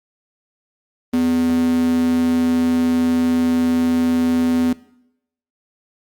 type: tone with high-pass filter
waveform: square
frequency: 83.3 Hz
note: E2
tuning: 19 cents sharp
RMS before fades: -17 dBFS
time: 1.13-4.73 s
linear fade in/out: 5 ms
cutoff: 230 Hz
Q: 7.3
effects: noise-tail reverb RT60 0.8 s tail -20 dB re dry + Opus 32 kbps